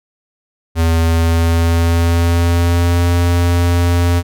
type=tone with pitch glide; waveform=square; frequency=82.41 to 86.81 Hz; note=E2 to F2; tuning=0 to -10 cents; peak=-11 dBFS; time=0.75-4.23 s; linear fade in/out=50 ms; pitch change=+90 cents; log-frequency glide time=1.03-3.08 s; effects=none